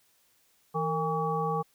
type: harmonic tone with a mistuned harmonic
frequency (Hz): 162.2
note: E3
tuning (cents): -28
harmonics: 1 / 3 / 5 / 7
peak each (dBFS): -32 / -32 / -32 / -32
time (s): 0.74-1.63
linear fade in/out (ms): 20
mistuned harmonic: 3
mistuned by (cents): -100
effects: white hiss -67 dBFS RMS until 1.74 s